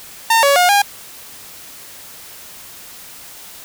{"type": "tone with pitch steps", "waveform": "sawtooth", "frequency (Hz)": [909, 562, 716, 810], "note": ["A#5", "C#5", "F5", "G#5"], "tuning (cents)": [-44, 24, 43, -43], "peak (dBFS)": -6, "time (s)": [0.3, 0.82], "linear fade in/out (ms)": 5, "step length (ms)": 130, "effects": ["white hiss -37 dBFS RMS until 3.64 s"]}